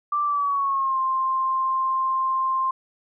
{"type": "tone with pitch glide", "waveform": "sine", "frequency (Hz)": [1174.7, 1052.6], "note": ["D6", "C6"], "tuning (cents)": [0, 10], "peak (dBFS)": -20, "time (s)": [0.12, 2.71], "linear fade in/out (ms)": 5, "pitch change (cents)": -190, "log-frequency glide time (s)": [0.24, 0.99], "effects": []}